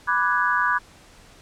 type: chord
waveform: sine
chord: G# half-diminished seventh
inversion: first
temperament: equal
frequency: 987.8 / 1174.7 / 1480 / 1661.2 Hz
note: B5 / D6 / F#6 / G#6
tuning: 0 / 0 / 0 / 0 cents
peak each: -24 dBFS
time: 0.07-0.79 s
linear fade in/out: 20 ms
effects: pink hiss -50 dBFS RMS until 1.41 s + low-pass 9000 Hz 12 dB/octave